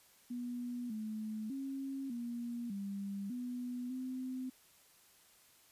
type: tone with pitch steps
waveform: sine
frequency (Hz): 243.6 / 216.7 / 271.1 / 237.8 / 198.7 / 246.6 / 257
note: B3 / A3 / C#4 / A#3 / G3 / B3 / C4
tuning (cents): -24 / -26 / -38 / +35 / +24 / -2 / -31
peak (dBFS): -38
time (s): 0.3-4.5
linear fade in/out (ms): 10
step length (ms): 600
effects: white hiss -65 dBFS RMS until 5.71 s + resampled to 32000 Hz